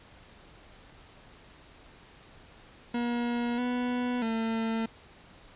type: tone with pitch steps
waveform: 40% pulse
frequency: 239 / 246.5 / 225.3 Hz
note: A#3 / B3 / A3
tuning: +43 / -3 / +41 cents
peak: -27 dBFS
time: 2.94-4.86 s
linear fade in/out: 5 ms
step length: 640 ms
effects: pink hiss -54 dBFS RMS until 5.55 s + resampled to 8000 Hz